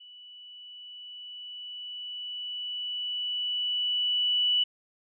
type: tone with level ramp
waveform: sine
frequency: 2960 Hz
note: F#7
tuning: in tune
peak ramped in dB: -47 to -21 dBFS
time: 0-4.64 s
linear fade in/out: 10 ms
effects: none